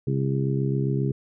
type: harmonic tone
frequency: 67.5 Hz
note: C#2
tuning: 45 cents flat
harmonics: 2 / 3 / 4 / 5 / 6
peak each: -23 / -30 / -34 / -32 / -31 dBFS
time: 0.07-1.12 s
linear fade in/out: 5 ms
effects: none